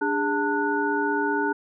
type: tone cluster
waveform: sine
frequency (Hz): 293.1 / 408.4 / 895 / 1468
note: D4 / G#4 / A5 / F#6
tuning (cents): -3 / -29 / +29 / -14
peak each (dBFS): -27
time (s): 0.01-1.53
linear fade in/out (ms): 10
effects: none